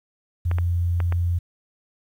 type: tone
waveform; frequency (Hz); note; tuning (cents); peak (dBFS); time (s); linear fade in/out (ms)
sine; 86.7; F2; -12; -19; 0.45-1.39; 10
type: clicks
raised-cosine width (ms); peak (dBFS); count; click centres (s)
0.5; -16; 4; 0.514 / 0.585 / 1.003 / 1.124
effects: 9-bit